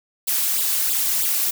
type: noise with flanger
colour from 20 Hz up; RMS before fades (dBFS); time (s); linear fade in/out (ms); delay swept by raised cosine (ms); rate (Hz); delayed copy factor
blue; -21; 0.27-1.51; 10; 0.24 to 3.64; 3.1; +0.95
effects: none